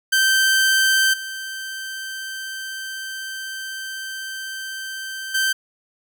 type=tone with level steps; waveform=sawtooth; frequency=1556 Hz; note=G6; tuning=13 cents flat; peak=-11 / -25 / -14 dBFS; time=0.12-5.53 s; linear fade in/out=10 ms; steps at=1.13 / 5.34 s; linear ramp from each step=10 ms; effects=none